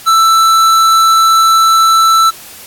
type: tone with tanh clipping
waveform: sine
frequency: 1326 Hz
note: E6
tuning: 10 cents sharp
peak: -7 dBFS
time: 0.06-2.31 s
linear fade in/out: 20 ms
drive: 17 dB
effects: white hiss -33 dBFS RMS until 2.66 s + AAC 64 kbps